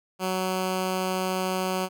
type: tone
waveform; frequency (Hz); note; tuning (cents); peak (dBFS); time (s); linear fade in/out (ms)
10% pulse; 186.3; F#3; +12; -17; 0.19-1.89; 50
effects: none